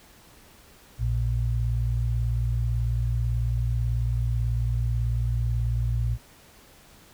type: tone pair together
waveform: sine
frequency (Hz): 58.38 / 116.6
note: A#1 / A#2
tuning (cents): +3 / +1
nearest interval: octave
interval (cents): 1198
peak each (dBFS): -25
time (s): 0.98-6.18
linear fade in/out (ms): 50
effects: pink hiss -53 dBFS RMS until 7.13 s